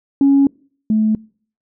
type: tone pair in turn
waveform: sine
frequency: 277.2 / 216.7 Hz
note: C#4 / A3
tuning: 0 / -26 cents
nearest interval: major third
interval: 426 cents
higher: first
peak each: -7 / -11 dBFS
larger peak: first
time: 0.21-0.47 / 0.9-1.15 s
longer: first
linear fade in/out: 2 ms
effects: noise-tail reverb RT60 0.5 s tail -26 dB re dry + tanh soft clip ceiling -5 dBFS